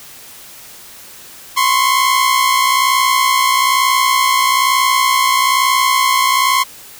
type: tone pair together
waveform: sawtooth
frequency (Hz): 1028 / 1089.1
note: C6 / C#6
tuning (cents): -31 / -31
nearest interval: minor second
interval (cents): 100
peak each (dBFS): -10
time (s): 1.56-6.64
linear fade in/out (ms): 20
effects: white hiss -37 dBFS RMS until 6.99 s